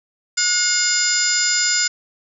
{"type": "harmonic tone with a mistuned harmonic", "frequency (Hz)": 714, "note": "F5", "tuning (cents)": 38, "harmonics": [2, 3, 4, 5, 6, 7, 8, 9, 10], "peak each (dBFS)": [-23, -26, -32, -31, -32, -20, -31, -32, -20], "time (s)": [0.37, 1.88], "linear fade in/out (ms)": 10, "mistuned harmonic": 2, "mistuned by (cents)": 26, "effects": []}